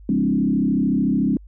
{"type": "tone with frequency modulation", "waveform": "sine", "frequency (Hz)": 236.3, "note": "A#3", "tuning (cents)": 24, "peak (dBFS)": -16, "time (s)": [0.09, 1.37], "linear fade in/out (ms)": 2, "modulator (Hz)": 33.7, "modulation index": 1.8, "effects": ["added 50 Hz sine -40 dBFS peak until 1.47 s"]}